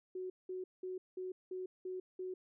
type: tone bursts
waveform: sine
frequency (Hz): 370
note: F#4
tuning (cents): 0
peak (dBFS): -39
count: 7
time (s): 0.15-2.34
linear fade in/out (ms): 5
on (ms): 150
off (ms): 190
effects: none